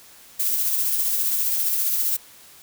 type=noise with tremolo; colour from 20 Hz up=violet; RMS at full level=-21 dBFS; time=0.39-2.17 s; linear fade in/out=10 ms; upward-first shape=sine; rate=15 Hz; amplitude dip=30%; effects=white hiss -48 dBFS RMS until 2.62 s